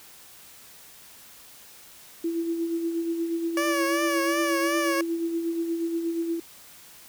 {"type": "tone with tremolo", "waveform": "sine", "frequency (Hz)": 333.9, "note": "E4", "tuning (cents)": 22, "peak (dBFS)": -23, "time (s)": [2.24, 6.4], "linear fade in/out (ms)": 5, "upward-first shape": "sine", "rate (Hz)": 8.4, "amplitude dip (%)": 45}
{"type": "tone with vibrato", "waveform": "15% pulse", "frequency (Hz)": 570, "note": "C#5", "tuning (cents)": 48, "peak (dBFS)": -18, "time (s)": [3.57, 5.01], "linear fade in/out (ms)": 2, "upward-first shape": "triangle", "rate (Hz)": 2.7, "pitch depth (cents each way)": 72}
{"effects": ["white hiss -49 dBFS RMS until 7.08 s"]}